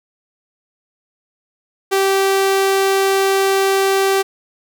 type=tone; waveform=sawtooth; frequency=388.7 Hz; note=G4; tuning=15 cents flat; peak=-9 dBFS; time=1.91-4.23 s; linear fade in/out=20 ms; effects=none